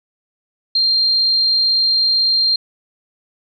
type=tone; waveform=sine; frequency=4186 Hz; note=C8; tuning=in tune; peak=-12 dBFS; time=0.75-2.56 s; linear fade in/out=5 ms; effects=none